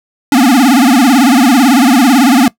square tone with vibrato, 260 Hz, C4, 11 cents flat, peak -5 dBFS, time 0.32-2.48 s, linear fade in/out 2 ms, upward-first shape sine, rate 18 Hz, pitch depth 200 cents each way, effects noise-tail reverb RT60 0.1 s tail -20 dB re dry

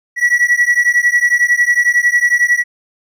triangle beating tone pair, 1932 / 1943 Hz, B6 / B6, -39 / -29 cents, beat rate 11 Hz, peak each -11 dBFS, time 0.16-2.64 s, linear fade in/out 50 ms, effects none

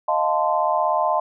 sine chord, F dominant seventh, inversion third, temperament equal with one note detuned, 622.3 / 698.5 / 880 / 1036.9 Hz, Eb5 / F5 / A5 / C6, 0 / 0 / 0 / -16 cents, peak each -23 dBFS, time 0.08-1.2 s, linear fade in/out 5 ms, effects none

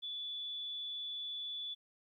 sine tone, 3454 Hz, A7, 33 cents flat, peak -39 dBFS, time 0.02-1.75 s, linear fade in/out 20 ms, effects 13-bit

